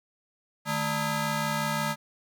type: ring-modulated tone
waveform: 15% pulse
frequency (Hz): 371.9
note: F#4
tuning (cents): +9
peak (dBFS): -17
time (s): 0.65-1.96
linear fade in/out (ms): 50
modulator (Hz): 525
effects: none